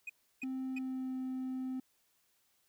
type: tone bursts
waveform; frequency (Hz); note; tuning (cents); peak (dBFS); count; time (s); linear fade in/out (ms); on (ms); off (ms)
triangle; 2489; D#7; 0; -37; 3; 0.07-0.788; 5; 26; 320
type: tone with pitch glide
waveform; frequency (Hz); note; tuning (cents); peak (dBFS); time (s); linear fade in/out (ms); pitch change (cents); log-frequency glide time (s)
triangle; 261.6 to 258.9; C4 to C4; 0 to -18; -33; 0.43-1.8; 5; -18; 0.63-1.16
effects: tanh soft clip ceiling -30 dBFS + white hiss -74 dBFS RMS until 2.68 s